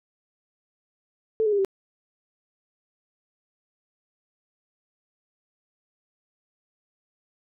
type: tone with pitch steps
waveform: sine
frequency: 441.4 / 422.7 / 404.8 / 387.6 Hz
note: A4 / G#4 / G#4 / G4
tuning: +5 / +31 / -44 / -20 cents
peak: -19 dBFS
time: 1.4-1.648 s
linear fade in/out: 0 ms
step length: 62 ms
effects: none